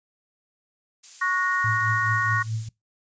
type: noise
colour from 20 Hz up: violet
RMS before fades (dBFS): -36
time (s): 1.03-2.69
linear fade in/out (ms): 10
type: chord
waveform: sine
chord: F# major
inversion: second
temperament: equal with one note detuned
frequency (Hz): 1108.7 / 1457.1 / 1864.7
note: C#6 / F#6 / A#6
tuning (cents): 0 / -27 / 0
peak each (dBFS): -25 / -27 / -25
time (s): 1.21-2.43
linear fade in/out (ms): 10
type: tone with tremolo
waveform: sine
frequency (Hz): 111.1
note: A2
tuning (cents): +17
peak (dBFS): -23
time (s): 1.64-2.69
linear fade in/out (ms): 5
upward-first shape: triangle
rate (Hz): 4.7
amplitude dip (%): 80
effects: noise-tail reverb RT60 0.2 s tail -24 dB re dry + resampled to 16000 Hz